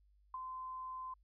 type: tone with ADSR envelope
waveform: sine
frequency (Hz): 1032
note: C6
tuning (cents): -24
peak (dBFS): -38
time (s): 0.34-1.14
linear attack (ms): 3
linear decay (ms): 22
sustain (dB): -4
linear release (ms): 6
effects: added 50 Hz sine -66 dBFS peak until 1.23 s